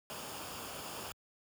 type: noise with comb filter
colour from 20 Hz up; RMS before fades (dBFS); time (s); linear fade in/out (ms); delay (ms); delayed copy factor
pink; -44; 0.1-1.12; 0; 0.5; -0.55
effects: high-pass 80 Hz 12 dB/octave